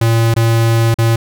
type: tone with dropouts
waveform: square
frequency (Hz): 114.5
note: A#2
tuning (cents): -31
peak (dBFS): -10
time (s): 0.01-1.16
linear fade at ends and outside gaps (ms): 5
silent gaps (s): 0.341-0.363 / 0.943-0.985
effects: none